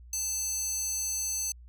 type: tone with high-pass filter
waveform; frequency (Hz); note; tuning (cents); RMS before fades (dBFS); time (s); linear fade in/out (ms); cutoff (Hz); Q
square; 885; A5; +10; -32; 0.13-1.52; 2; 6500; 4.4
effects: added 60 Hz sine -47 dBFS peak until 1.68 s